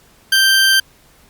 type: tone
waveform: 20% pulse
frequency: 1568 Hz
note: G6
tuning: in tune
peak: -5 dBFS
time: 0.32-0.8 s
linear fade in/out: 5 ms
effects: pink hiss -50 dBFS RMS until 1.29 s + Opus 48 kbps